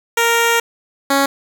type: tone pair in turn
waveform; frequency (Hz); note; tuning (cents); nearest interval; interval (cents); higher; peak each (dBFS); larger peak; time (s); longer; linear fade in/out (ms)
10% pulse; 465.2 / 276.6; A#4 / C#4; -4 / -4; major sixth; 900; first; -4; neither; 0.17-0.6 / 1.1-1.26; first; 5
effects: 7-bit